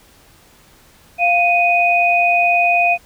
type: tone pair together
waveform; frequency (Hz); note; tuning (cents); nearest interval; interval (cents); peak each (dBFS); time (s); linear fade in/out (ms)
sine; 698.5 / 2489; F5 / D#7; 0 / 0; octave + minor seventh; 2200; -14; 1.18-2.98; 50
effects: pink hiss -49 dBFS RMS until 3.05 s